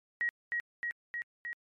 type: tone with echo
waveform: sine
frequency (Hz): 1899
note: A#6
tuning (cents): +32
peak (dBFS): -28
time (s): 0.21-0.29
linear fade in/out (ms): 0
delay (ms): 310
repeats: 4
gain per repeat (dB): -2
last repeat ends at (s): 1.53
effects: MP3 64 kbps